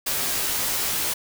white noise with comb filter, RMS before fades -25 dBFS, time 0.06-1.14 s, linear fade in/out 10 ms, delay 14 ms, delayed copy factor -0.7, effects none

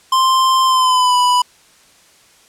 square tone with pitch glide, 1046.5 to 988.9 Hz, C6 to B5, 0 to +2 cents, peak -11 dBFS, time 0.12-1.42 s, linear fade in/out 5 ms, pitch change -98 cents, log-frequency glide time 0.65-1.16 s, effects white hiss -49 dBFS RMS until 2.48 s + low-pass 9000 Hz 12 dB/octave

